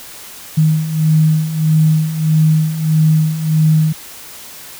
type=beating tone pair; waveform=sine; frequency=155.5 / 157.1 Hz; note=D#3 / D#3; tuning=-1 / +17 cents; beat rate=1.6 Hz; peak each=-16 / -11 dBFS; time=0.57-3.93 s; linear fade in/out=10 ms; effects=white hiss -34 dBFS RMS until 4.79 s